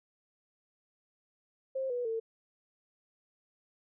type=tone with pitch steps; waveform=sine; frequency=530 / 488.8 / 450.9 Hz; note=C5 / B4 / A4; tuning=+22 / -18 / +42 cents; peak=-31 dBFS; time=1.75-2.2 s; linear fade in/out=10 ms; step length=150 ms; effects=none